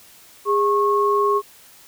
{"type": "tone pair together", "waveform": "sine", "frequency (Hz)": [409, 1092], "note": ["G#4", "C#6"], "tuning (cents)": [-26, -26], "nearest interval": "octave + perfect fourth", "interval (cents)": 1700, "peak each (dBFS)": -18, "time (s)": [0.45, 1.42], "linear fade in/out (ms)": 50, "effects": ["white hiss -48 dBFS RMS until 1.87 s"]}